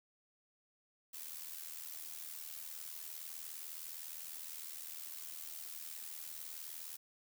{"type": "noise with amplitude modulation", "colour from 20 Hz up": "blue", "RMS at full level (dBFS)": -44, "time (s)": [1.13, 6.97], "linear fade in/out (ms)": 10, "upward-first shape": "sine", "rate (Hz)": 79.7, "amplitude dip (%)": 70, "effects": []}